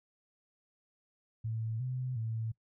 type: tone with pitch steps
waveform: sine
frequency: 112 / 127.5 / 112.3 Hz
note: A2 / C3 / A2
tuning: +31 / -44 / +36 cents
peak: -33 dBFS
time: 1.44-2.52 s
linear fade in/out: 10 ms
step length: 360 ms
effects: noise-tail reverb RT60 0.1 s tail -22 dB re dry